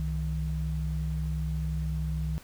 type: tone pair together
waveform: sine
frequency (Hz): 65.43 / 156.7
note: C2 / D#3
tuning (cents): +1 / +13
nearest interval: octave + minor third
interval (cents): 1512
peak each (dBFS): -30 / -31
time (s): 0-2.38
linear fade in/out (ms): 0
effects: pink hiss -53 dBFS RMS until 2.43 s